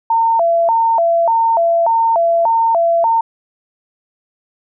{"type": "tone with vibrato", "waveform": "sine", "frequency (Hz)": 784, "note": "G5", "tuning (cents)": 0, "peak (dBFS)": -10, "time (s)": [0.1, 3.21], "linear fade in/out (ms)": 5, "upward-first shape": "square", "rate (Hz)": 1.7, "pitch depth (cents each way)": 260, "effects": []}